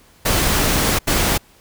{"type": "noise bursts at uneven times", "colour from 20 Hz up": "pink", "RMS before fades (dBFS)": -17, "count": 2, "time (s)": [[0.25, 0.99], [1.07, 1.38]], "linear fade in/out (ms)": 10, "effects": ["pink hiss -51 dBFS RMS until 1.6 s"]}